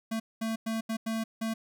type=tone bursts at uneven times; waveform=square; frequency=223.7 Hz; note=A3; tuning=29 cents sharp; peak=-30 dBFS; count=6; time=0.11-0.2 / 0.41-0.56 / 0.66-0.81 / 0.89-0.97 / 1.06-1.24 / 1.41-1.54 s; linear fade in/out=10 ms; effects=none